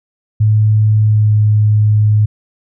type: tone with pitch glide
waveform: sine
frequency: 107.4 to 106.17 Hz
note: A2 to G#2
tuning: -41 to +39 cents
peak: -7 dBFS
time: 0.4-2.26 s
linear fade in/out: 10 ms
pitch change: -20 cents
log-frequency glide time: 1.05-1.33 s
effects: none